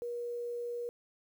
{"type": "tone with quantisation", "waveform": "sine", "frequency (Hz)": 478.2, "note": "A#4", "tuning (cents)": 44, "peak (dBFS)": -35, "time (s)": [0.02, 0.89], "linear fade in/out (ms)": 0, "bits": 10, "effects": []}